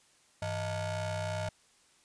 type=ring-modulated tone; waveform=35% pulse; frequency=261.6 Hz; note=C4; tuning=in tune; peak=-28 dBFS; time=0.42-1.49 s; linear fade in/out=2 ms; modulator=361 Hz; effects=white hiss -65 dBFS RMS until 2.04 s + resampled to 22050 Hz